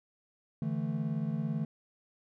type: chord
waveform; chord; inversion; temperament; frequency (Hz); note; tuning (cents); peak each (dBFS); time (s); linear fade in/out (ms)
triangle; D suspended second; none; equal; 146.83 / 164.81 / 220; D3 / E3 / A3; 0 / 0 / 0; -33; 0.62-1.65; 2
effects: none